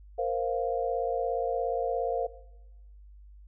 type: chord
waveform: sine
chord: Bb suspended second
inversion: none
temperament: equal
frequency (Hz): 466.2 / 523.3 / 698.5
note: Bb4 / C5 / F5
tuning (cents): 0 / 0 / 0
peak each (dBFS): -31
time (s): 0.18-2.27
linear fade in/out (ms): 10
effects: noise-tail reverb RT60 1.0 s tail -18 dB re dry + added 50 Hz sine -48 dBFS peak until 3.47 s